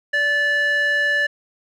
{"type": "tone with band-pass filter", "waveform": "square", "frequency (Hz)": 581, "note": "D5", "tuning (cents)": -19, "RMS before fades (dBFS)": -19, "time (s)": [0.13, 1.27], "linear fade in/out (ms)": 10, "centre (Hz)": 1900, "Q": 4.3, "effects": []}